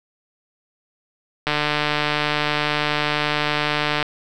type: click train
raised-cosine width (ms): 0.3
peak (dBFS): -4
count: 382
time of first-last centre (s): 1.47-4.027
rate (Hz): 149
effects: none